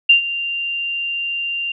sine tone with ADSR envelope, 2783 Hz, F7, 7 cents flat, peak -5 dBFS, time 0.09-1.72 s, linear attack 8 ms, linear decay 110 ms, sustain -15 dB, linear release 4 ms, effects none

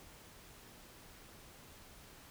silence, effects pink hiss -57 dBFS RMS until 2.3 s

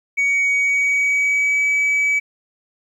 sine tone with pitch glide, 2249 to 2286 Hz, C#7 to D7, +24 to -47 cents, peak -12 dBFS, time 0.17-2.2 s, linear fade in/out 20 ms, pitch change +29 cents, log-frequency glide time 0.54-1.65 s, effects tanh soft clip ceiling -14 dBFS + 9-bit

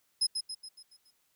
35% pulse tone with echo, 5110 Hz, D#8, 45 cents sharp, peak -22 dBFS, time 0.21-0.27 s, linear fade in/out 10 ms, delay 140 ms, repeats 6, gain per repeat -6 dB, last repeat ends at 1.11 s, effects white hiss -73 dBFS RMS until 1.35 s

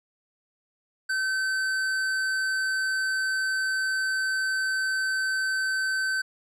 sine tone with hard clipping, 1537 Hz, G6, 35 cents flat, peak -26 dBFS, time 1.09-6.22 s, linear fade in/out 10 ms, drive 11 dB, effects none

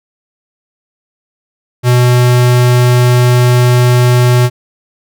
square tone, 123.47 Hz, B2, in tune, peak -6 dBFS, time 1.83-4.5 s, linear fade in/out 50 ms, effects none

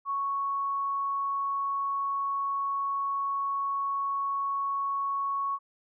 sine tone, 1108.7 Hz, C#6, in tune, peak -27 dBFS, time 0.05-5.59 s, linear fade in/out 50 ms, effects none

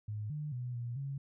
sine tone with pitch steps, 105.9 / 150.1 / 123.8 / 119.6 / 138 Hz, G#2 / D3 / B2 / A#2 / C#3, +34 / +38 / +5 / +45 / -7 cents, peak -36 dBFS, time 0.08-1.18 s, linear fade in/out 5 ms, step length 220 ms, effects none

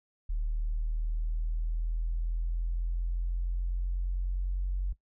sine linear sweep, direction up, 37.97 to 46.19 Hz, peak -27 dBFS, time 0.29-4.93 s, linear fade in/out 10 ms, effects noise-tail reverb RT60 0.1 s tail -18 dB re dry + tanh soft clip ceiling -23 dBFS

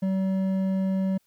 triangle tone with hard clipping, 190.7 Hz, G3, 47 cents flat, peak -24 dBFS, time 0.02-1.18 s, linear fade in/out 10 ms, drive 10 dB, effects white hiss -69 dBFS RMS until 1.26 s

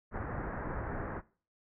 pink low-pass noise, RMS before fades -38 dBFS, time 0.11-1.22 s, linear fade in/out 50 ms, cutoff 1800 Hz, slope 48 dB/octave, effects noise-tail reverb RT60 0.4 s tail -20 dB re dry

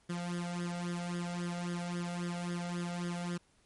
sawtooth tone with flanger, 174.6 Hz, F3, in tune, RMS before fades -37 dBFS, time 0.09-3.38 s, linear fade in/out 10 ms, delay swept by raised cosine 0.59 to 1.48 ms, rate 3.7 Hz, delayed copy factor +0.8, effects pink hiss -69 dBFS RMS until 3.65 s + MP3 48 kbps

